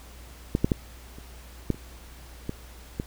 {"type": "clicks", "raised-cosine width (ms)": 3, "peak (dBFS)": [-9, -7, -8, -30, -10, -28, -16, -15], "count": 8, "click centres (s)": [0.551, 0.645, 0.718, 1.185, 1.703, 1.745, 2.494, 2.999], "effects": ["added 60 Hz sine -45 dBFS peak until 3.06 s", "pink hiss -50 dBFS RMS until 3.06 s"]}